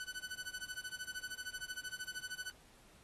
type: tone with tremolo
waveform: sawtooth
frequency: 1498 Hz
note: F#6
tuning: 21 cents sharp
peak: -36 dBFS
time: 0-2.5 s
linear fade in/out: 0 ms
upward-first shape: sine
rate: 13 Hz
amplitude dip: 95%
effects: pink hiss -64 dBFS RMS until 3.03 s + AAC 32 kbps